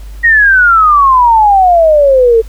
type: exponential sweep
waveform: sine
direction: down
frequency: 1900 to 440.6 Hz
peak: -3 dBFS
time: 0.23-2.42 s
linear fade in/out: 20 ms
effects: added 50 Hz sine -24 dBFS peak until 2.48 s + pink hiss -42 dBFS RMS until 2.48 s